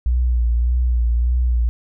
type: tone with vibrato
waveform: sine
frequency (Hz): 60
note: B1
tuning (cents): -49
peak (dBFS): -14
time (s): 0.06-1.69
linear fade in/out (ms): 0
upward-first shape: sine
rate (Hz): 1.7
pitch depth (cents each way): 50
effects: none